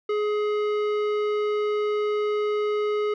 triangle tone with tanh clipping, 420 Hz, G#4, 19 cents sharp, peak -24 dBFS, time 0.09-3.14 s, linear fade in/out 5 ms, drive 18 dB, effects none

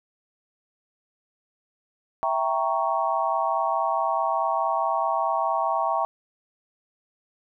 sine chord, E diminished seventh, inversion none, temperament equal, 659.3 / 784 / 932.3 / 1108.7 Hz, E5 / G5 / Bb5 / Db6, 0 / 0 / 0 / 0 cents, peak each -27 dBFS, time 2.23-6.05 s, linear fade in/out 0 ms, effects none

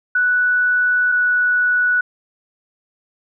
sine tone pair in turn, 1480 / 1474.3 Hz, F#6 / F#6, 0 / -7 cents, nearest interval unison, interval 7 cents, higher first, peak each -13 dBFS, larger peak neither, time 0.15-1.12 / 1.12-2.01 s, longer first, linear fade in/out 5 ms, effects none

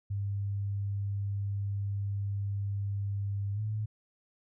sine tone with pitch glide, 100 to 107.18 Hz, G2 to A2, +35 to -45 cents, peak -30 dBFS, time 0.1-3.86 s, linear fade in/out 10 ms, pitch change +120 cents, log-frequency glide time 3.54-3.6 s, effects none

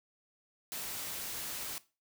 white noise, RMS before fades -40 dBFS, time 0.72-1.78 s, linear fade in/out 0 ms, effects noise-tail reverb RT60 0.3 s tail -18 dB re dry

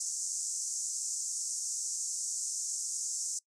white band-pass noise, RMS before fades -36 dBFS, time 0-3.39 s, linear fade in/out 5 ms, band 5900 to 8200 Hz, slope 48 dB/octave, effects noise-tail reverb RT60 0.1 s tail -22 dB re dry

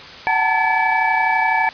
sine tone cluster, 751 / 875 / 907 / 1721 / 2298 Hz, F#5 / A5 / A#5 / A6 / D7, +26 / -10 / -48 / -39 / -38 cents, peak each -21 dBFS, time 0.27-1.69 s, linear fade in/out 0 ms, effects white hiss -36 dBFS RMS until 1.73 s + resampled to 11025 Hz

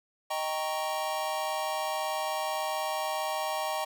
square chord, Eb dominant seventh, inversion none, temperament equal, 622.3 / 784 / 932.3 / 1108.7 Hz, Eb5 / G5 / Bb5 / Db6, 0 / 0 / 0 / 0 cents, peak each -35 / -35 / -37 / -38 dBFS, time 0.3-3.85 s, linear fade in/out 10 ms, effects none

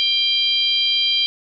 harmonic tone, 793 Hz, G5, 20 cents sharp, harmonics 3 / 4 / 5 / 6, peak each -27 / -17 / -24 / -24 dBFS, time 0-1.26 s, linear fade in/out 0 ms, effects none

